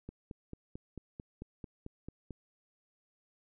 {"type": "click train", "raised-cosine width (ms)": 3, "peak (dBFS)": -30, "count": 11, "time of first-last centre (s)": [0.09, 2.307], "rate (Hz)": 4.51, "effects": []}